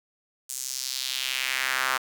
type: tone with high-pass filter sweep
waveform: sawtooth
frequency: 130.81 Hz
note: C3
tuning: in tune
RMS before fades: -29 dBFS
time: 0.49-1.98 s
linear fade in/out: 10 ms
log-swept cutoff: 7800 to 1200 Hz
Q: 2
effects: 8-bit